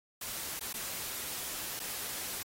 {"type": "noise with dropouts", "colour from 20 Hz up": "white", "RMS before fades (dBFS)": -39, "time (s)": [0.21, 2.43], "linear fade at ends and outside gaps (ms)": 5, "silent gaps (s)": [[0.595, 0.609], [0.73, 0.739], [1.793, 1.799]], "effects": ["AAC 48 kbps"]}